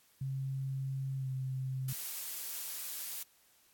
sine tone with pitch glide, 134.5 to 131.35 Hz, C3 to C3, +48 to +7 cents, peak -34 dBFS, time 0.21-1.93 s, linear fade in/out 5 ms, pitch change -41 cents, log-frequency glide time 1.17-1.28 s
blue noise, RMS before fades -40 dBFS, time 1.88-3.23 s, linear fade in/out 5 ms
effects white hiss -67 dBFS RMS until 3.73 s + AAC 64 kbps

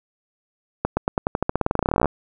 accelerating click train, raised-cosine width 1 ms, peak -5 dBFS, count 26, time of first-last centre 0.85-2.057 s, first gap 120 ms, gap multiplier 0.91, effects none

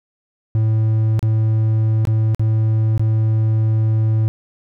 triangle tone with dropouts, 110 Hz, A2, in tune, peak -11 dBFS, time 0.55-4.28 s, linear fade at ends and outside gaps 0 ms, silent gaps 1.193-1.228 / 2.052-2.072 / 2.347-2.395 / 2.978-2.995 s, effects none

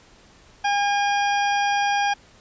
harmonic tone, 811 Hz, G#5, 41 cents flat, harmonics 1 / 2 / 3 / 4 / 6 / 7, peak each -20 / -26 / -30 / -32 / -36 / -37 dBFS, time 0.64-2.14 s, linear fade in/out 10 ms, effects pink hiss -52 dBFS RMS until 2.4 s + resampled to 16000 Hz

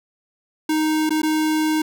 square tone with dropouts, 311.1 Hz, D#4, in tune, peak -18 dBFS, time 0.69-1.82 s, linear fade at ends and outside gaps 5 ms, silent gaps 1.094-1.105 / 1.219-1.231 s, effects none

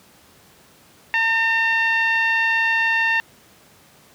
10% pulse tone with low-pass filter, 907 Hz, A#5, 48 cents flat, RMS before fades -19 dBFS, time 1.14-3.2 s, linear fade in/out 0 ms, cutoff 2200 Hz, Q 9.9, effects pink hiss -51 dBFS RMS until 4.14 s + high-pass 100 Hz 12 dB/octave

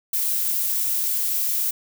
violet noise, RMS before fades -23 dBFS, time 0.13-1.71 s, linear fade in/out 5 ms, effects none

